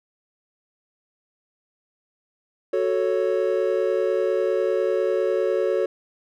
triangle chord, F# minor, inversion none, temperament equal, 370 / 440 / 554.4 Hz, F#4 / A4 / C#5, 0 / 0 / 0 cents, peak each -22 dBFS, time 2.73-5.86 s, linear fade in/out 5 ms, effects none

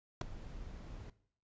brown noise with ADSR envelope, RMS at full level -24 dBFS, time 0.21-1.1 s, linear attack 4 ms, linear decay 6 ms, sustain -23 dB, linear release 4 ms, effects noise-tail reverb RT60 0.6 s tail -18 dB re dry + resampled to 16000 Hz

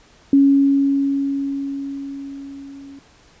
sine tone with level ramp, 277.2 Hz, C#4, in tune, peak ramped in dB -8 to -36 dBFS, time 0.33-2.99 s, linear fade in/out 2 ms, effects pink hiss -51 dBFS RMS until 3.4 s + resampled to 16000 Hz

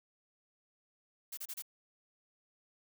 blue noise bursts, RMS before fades -42 dBFS, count 4, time 1.32-1.623 s, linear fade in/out 10 ms, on 54 ms, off 29 ms, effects none

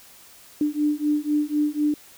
sine beating tone pair, 295.7 / 299.7 Hz, D4 / D4, +12 / +35 cents, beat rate 4 Hz, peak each -23 dBFS, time 0.61-1.94 s, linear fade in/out 2 ms, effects white hiss -49 dBFS RMS until 2.17 s

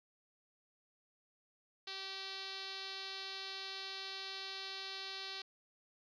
5% pulse tone with low-pass filter, 386.2 Hz, G4, 26 cents flat, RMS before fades -45 dBFS, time 1.87-5.42 s, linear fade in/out 5 ms, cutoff 4400 Hz, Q 3.7, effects none

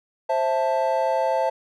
triangle chord, A minor, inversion first, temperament just, 528 / 660 / 880 Hz, C5 / E5 / A5, +16 / +2 / 0 cents, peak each -22 dBFS, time 0.29-1.5 s, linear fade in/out 10 ms, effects none

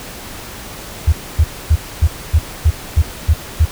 sine tone bursts, 78 Hz, D#2, 5 cents sharp, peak -6 dBFS, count 9, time 1.07-3.654 s, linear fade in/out 10 ms, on 56 ms, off 260 ms, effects pink hiss -31 dBFS RMS until 3.71 s

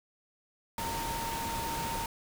sine tone in noise, 918 Hz, A#5, 27 cents flat, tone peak -35 dBFS, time 0.78-2.06 s, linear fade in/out 2 ms, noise pink, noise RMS -37 dBFS, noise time 0.78-2.06 s, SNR -1 dB, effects none

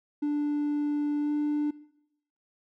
triangle tone with pitch glide, 293.7 to 296.3 Hz, D4 to D4, 0 to +15 cents, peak -22 dBFS, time 0.22-1.71 s, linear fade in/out 10 ms, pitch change +15 cents, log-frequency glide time 1.2-1.32 s, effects noise-tail reverb RT60 0.8 s tail -21 dB re dry + tanh soft clip ceiling -20 dBFS

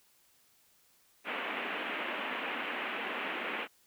white band-pass noise, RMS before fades -37 dBFS, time 1.24-3.68 s, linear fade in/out 50 ms, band 210 to 2900 Hz, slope 48 dB/octave, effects white hiss -67 dBFS RMS until 3.86 s

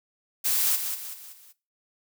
blue noise with echo, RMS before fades -24 dBFS, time 0.44-0.77 s, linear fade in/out 20 ms, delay 190 ms, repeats 4, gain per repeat -7 dB, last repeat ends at 1.53 s, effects noise-tail reverb RT60 0.3 s tail -19 dB re dry

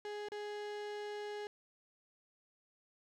35% pulse tone with dropouts, 416 Hz, G#4, 3 cents sharp, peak -39 dBFS, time 0.05-1.47 s, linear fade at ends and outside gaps 1 ms, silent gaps 0.286-0.319 s, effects low-pass 5000 Hz 12 dB/octave + 12-bit

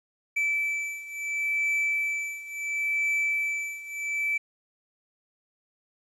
triangle beating tone pair, 2316 / 2316.72 Hz, D7 / D7, -25 / -24 cents, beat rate 0.72 Hz, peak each -29 / -26 dBFS, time 0.36-4.38 s, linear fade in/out 10 ms, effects resampled to 32000 Hz + 10-bit

